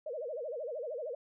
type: tone with vibrato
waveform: sine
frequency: 544 Hz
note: C#5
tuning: 33 cents flat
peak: -36 dBFS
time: 0.06-1.15 s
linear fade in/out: 5 ms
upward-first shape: sine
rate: 13 Hz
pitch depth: 270 cents each way
effects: none

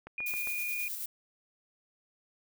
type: click train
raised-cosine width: 0.5 ms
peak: -29 dBFS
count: 4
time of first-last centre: 0.07-0.473 s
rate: 7.45 Hz
type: tone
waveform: sine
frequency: 2442 Hz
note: D#7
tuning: 33 cents flat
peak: -33 dBFS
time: 0.18-0.88 s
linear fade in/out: 2 ms
type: noise with tremolo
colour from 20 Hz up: violet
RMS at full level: -37 dBFS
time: 0.26-1.06 s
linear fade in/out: 5 ms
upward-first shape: square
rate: 9.4 Hz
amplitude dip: 30%
effects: none

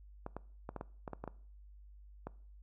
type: clicks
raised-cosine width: 1 ms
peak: -27 dBFS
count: 10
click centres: 0.264 / 0.366 / 0.691 / 0.763 / 0.811 / 1.078 / 1.133 / 1.24 / 1.277 / 2.27 s
effects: noise-tail reverb RT60 0.5 s tail -21 dB re dry + added 50 Hz sine -53 dBFS peak until 2.62 s

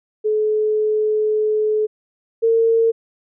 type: tone pair in turn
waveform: sine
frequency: 428.7 / 455 Hz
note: A4 / A#4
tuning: -45 / -42 cents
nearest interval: minor second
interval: 103 cents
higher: second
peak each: -15 / -12 dBFS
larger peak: second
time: 0.24-1.87 / 2.42-2.92 s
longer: first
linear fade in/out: 20 ms
effects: none

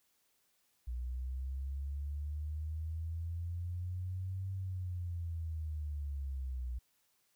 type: linear two-way sweep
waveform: sine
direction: up then down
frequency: 60.1 to 96 to 60.1 Hz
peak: -36 dBFS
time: 0.87-6.79 s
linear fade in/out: 10 ms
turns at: 4.52 s
effects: white hiss -75 dBFS RMS until 7.35 s

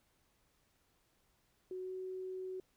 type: tone with pitch glide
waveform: sine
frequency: 370.2 to 373.4 Hz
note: F#4 to F#4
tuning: +1 to +16 cents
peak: -40 dBFS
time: 1.71-2.6 s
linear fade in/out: 2 ms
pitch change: +15 cents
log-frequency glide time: 1.81-1.92 s
effects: pink hiss -75 dBFS RMS until 2.76 s

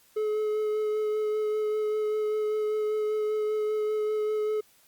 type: tone with vibrato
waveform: triangle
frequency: 427.4 Hz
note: G#4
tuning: 50 cents sharp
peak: -23 dBFS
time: 0.16-4.61 s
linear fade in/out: 10 ms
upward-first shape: sine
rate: 5.1 Hz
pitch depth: 12 cents each way
effects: white hiss -61 dBFS RMS until 4.87 s + Opus 48 kbps

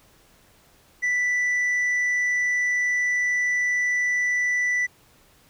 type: tone with tanh clipping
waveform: sine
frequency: 1975.5 Hz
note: B6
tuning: in tune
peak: -21 dBFS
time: 1.02-4.87 s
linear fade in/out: 20 ms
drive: 3 dB
effects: pink hiss -57 dBFS RMS until 5.49 s

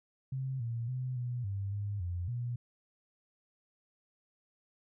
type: tone with pitch steps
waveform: sine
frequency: 132.3 / 116.5 / 127.8 / 122.5 / 98.8 / 102 / 88.1 / 120.8 Hz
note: C3 / A#2 / C3 / B2 / G2 / G#2 / F2 / B2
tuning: +20 / -1 / -40 / -14 / +14 / -31 / +16 / -38 cents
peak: -33 dBFS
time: 0.32-2.56 s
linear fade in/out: 5 ms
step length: 280 ms
effects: none

